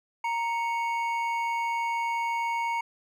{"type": "tone pair together", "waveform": "triangle", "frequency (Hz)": [932.1, 2217], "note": ["A#5", "C#7"], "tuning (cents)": [0, 0], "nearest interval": "octave + minor third", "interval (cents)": 1500, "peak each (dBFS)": [-25, -32], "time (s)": [0.24, 2.81], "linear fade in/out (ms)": 5, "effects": []}